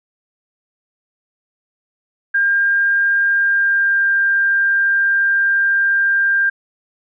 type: tone with pitch glide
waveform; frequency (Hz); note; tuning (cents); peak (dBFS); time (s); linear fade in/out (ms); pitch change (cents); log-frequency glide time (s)
sine; 1604 to 1592.9; G6 to G6; +39 to +27; -12; 2.34-6.5; 10; -12; 3.26-4.11
effects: none